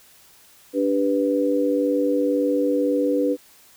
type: chord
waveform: sine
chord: G major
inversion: second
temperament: equal with one note detuned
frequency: 290.3 / 392 / 493.9 Hz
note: D4 / G4 / B4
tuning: -20 / 0 / 0 cents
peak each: -21 / -27 / -21 dBFS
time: 0.73-3.37 s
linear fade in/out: 50 ms
effects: white hiss -52 dBFS RMS until 3.76 s